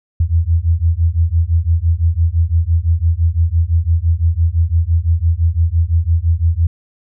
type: beating tone pair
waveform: sine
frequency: 80.5 / 86.4 Hz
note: E2 / F2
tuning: -41 / -18 cents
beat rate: 5.9 Hz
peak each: -14 dBFS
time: 0.2-6.67 s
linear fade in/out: 5 ms
effects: none